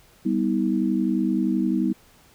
sine chord, G augmented, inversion none, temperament equal with one note detuned, 196 / 246.9 / 319 Hz, G3 / B3 / D#4, 0 / 0 / +43 cents, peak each -24 dBFS, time 0.25-1.93 s, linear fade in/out 10 ms, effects pink hiss -55 dBFS RMS until 2.34 s

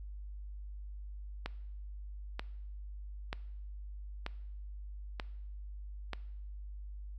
click train, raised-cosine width 0.3 ms, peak -21 dBFS, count 6, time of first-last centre 1.46-6.133 s, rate 1.07 Hz, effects noise-tail reverb RT60 0.8 s tail -20 dB re dry + added 50 Hz sine -42 dBFS peak until 7.18 s

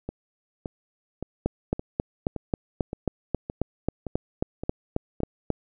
two click trains, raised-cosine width 2 ms, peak -10 / -18 dBFS, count 16 / 10, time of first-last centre 1.46-5.503 / 0.09-5.204 s, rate 3.71 / 1.76 Hz, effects none

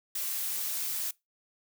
blue noise, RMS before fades -33 dBFS, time 0.15-1.11 s, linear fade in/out 5 ms, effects noise-tail reverb RT60 0.2 s tail -23 dB re dry

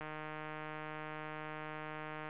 click train, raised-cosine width 0.5 ms, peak -29 dBFS, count 352, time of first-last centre 0.01-2.289 s, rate 154 Hz, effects resampled to 8000 Hz + 11-bit

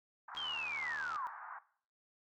pink band-pass noise, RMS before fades -48 dBFS, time 0.28-1.59 s, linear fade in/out 5 ms, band 850 to 1600 Hz, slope 48 dB/octave
click train, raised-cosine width 0.2 ms, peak -33 dBFS, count 62, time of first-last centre 0.35-1.159 s, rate 75.4 Hz
sine linear sweep, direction down, 3257 to 932.3 Hz, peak -37 dBFS, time 0.37-1.27 s, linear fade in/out 0 ms
effects noise-tail reverb RT60 0.5 s tail -17 dB re dry + Opus 48 kbps

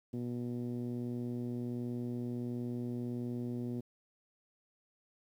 10% pulse tone with low-pass filter, 121.4 Hz, B2, 29 cents flat, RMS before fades -38 dBFS, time 0.13-3.81 s, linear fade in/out 10 ms, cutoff 270 Hz, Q 1.6, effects 11-bit

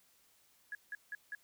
sine tone bursts, 1678 Hz, G#6, 17 cents sharp, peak -39 dBFS, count 4, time 0.72-1.35 s, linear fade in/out 2 ms, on 30 ms, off 170 ms, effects white hiss -69 dBFS RMS until 1.43 s

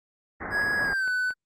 white low-pass noise, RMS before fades -34 dBFS, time 0.4-0.94 s, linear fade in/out 10 ms, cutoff 2000 Hz, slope 96 dB/octave
triangle tone with pitch glide, 1665 to 1500.6 Hz, G#6 to F#6, +4 to +24 cents, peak -22 dBFS, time 0.5-1.34 s, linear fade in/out 50 ms, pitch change -180 cents, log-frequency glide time 0.83-1.08 s
click train, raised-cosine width 0.5 ms, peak -28 dBFS, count 4, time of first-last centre 0.62-1.306 s, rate 4.37 Hz
effects Opus 32 kbps

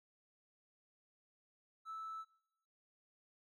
triangle tone, 1312 Hz, E6, 9 cents flat, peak -40 dBFS, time 1.85-2.25 s, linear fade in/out 50 ms, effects noise-tail reverb RT60 0.9 s tail -24 dB re dry + tanh soft clip ceiling -40 dBFS

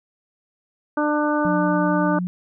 harmonic tone, 298.3 Hz, D4, 27 cents sharp, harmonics 1 / 2 / 3 / 4 / 5, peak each -21 / -24 / -26 / -27 / -28 dBFS, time 0.97-2.19 s, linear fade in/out 5 ms
sine tone, 179.5 Hz, F3, 48 cents sharp, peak -22 dBFS, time 1.45-2.27 s, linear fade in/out 0 ms
effects none

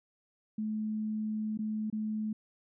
sine tone with dropouts, 215.5 Hz, A3, 36 cents flat, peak -31 dBFS, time 0.58-2.33 s, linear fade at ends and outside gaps 5 ms, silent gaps 1.575-1.589 / 1.901-1.926 s, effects none

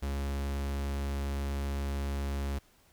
45% pulse tone, 69.8 Hz, C#2, 13 cents sharp, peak -31 dBFS, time 0.02-2.59 s, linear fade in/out 10 ms, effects pink hiss -64 dBFS RMS until 2.92 s

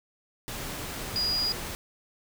sine tone in noise, 4885 Hz, D#8, 33 cents flat, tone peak -25 dBFS, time 1.16-1.52 s, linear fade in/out 0 ms, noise pink, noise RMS -36 dBFS, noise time 0.48-1.75 s, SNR +8 dB, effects none

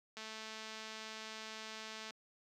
click train, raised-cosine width 0.2 ms, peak -30 dBFS, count 425, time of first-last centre 0.17-2.106 s, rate 219 Hz, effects high-pass 150 Hz 12 dB/octave + 12-bit

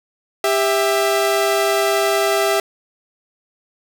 sawtooth tone pair together, 397.8 / 659.3 Hz, G4 / E5, +25 / 0 cents, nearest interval major sixth, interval 875 cents, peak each -14 dBFS, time 0.44-2.6 s, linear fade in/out 2 ms, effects 7-bit

